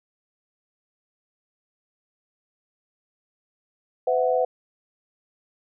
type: chord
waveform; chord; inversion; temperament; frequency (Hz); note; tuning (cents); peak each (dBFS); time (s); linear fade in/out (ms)
sine; B suspended fourth; none; equal with one note detuned; 505.1 / 659.3 / 740; B4 / E5 / F#5; +39 / 0 / 0; -21 / -25 / -25; 4.07-4.45; 5
effects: none